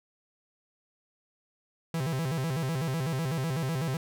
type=tone with vibrato; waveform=45% pulse; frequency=146.83 Hz; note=D3; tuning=in tune; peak=-28 dBFS; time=1.94-3.97 s; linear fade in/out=2 ms; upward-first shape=square; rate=8 Hz; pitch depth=200 cents each way; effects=none